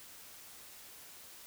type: silence
effects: white hiss -53 dBFS RMS until 1.46 s